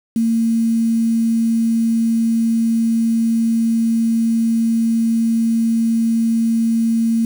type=tone with quantisation; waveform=sine; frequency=227.9 Hz; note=A#3; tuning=39 cents flat; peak=-13 dBFS; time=0.16-7.25 s; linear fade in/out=2 ms; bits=6; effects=none

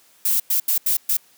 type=noise bursts at uneven times; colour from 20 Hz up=violet; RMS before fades=-19 dBFS; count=5; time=0.25-0.4 / 0.5-0.6 / 0.68-0.78 / 0.86-0.97 / 1.09-1.17 s; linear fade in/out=5 ms; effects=white hiss -55 dBFS RMS until 1.37 s + high-pass 150 Hz 12 dB/octave

